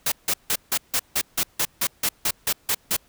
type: noise bursts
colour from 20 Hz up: white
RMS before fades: -22 dBFS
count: 14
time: 0.06-2.966 s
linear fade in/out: 5 ms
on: 59 ms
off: 160 ms
effects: pink hiss -59 dBFS RMS until 3.08 s